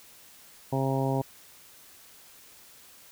harmonic tone, 134.3 Hz, C3, 46 cents sharp, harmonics 1 / 2 / 3 / 4 / 5 / 6 / 7, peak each -28 / -31 / -33 / -34 / -35 / -36 / -36 dBFS, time 0.72-1.22 s, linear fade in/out 10 ms, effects white hiss -53 dBFS RMS until 3.11 s

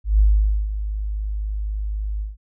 sine tone with ADSR envelope, 51.91 Hz, G#1, in tune, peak -10 dBFS, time 0.04-2.37 s, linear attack 150 ms, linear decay 490 ms, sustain -12 dB, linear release 160 ms, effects none

